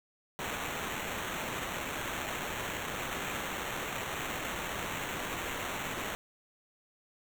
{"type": "noise with sample-and-hold", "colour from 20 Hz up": "white", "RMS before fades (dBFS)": -37, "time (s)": [0.39, 6.15], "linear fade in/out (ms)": 0, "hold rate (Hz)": 4900, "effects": []}